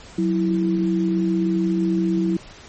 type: tone pair together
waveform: sine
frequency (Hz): 184.98 / 329.6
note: F#3 / E4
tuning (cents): 0 / 0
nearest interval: minor seventh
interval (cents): 1000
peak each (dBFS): -20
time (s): 0.18-2.37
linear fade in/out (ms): 5
effects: pink hiss -43 dBFS RMS until 2.68 s + MP3 32 kbps